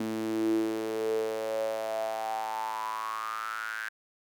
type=tone with high-pass filter sweep; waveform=sawtooth; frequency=110.4 Hz; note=A2; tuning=6 cents sharp; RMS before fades=-32 dBFS; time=0-3.89 s; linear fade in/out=5 ms; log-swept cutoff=260 to 1600 Hz; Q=9.9; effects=none